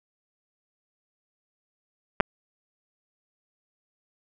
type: clicks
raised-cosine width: 0.5 ms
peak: -5 dBFS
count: 2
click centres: 2.202 / 2.207 s
effects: none